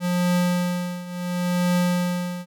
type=tone with tremolo; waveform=square; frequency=177.8 Hz; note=F3; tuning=31 cents sharp; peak=-18 dBFS; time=0-2.46 s; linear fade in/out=50 ms; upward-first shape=triangle; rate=0.71 Hz; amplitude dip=85%; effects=none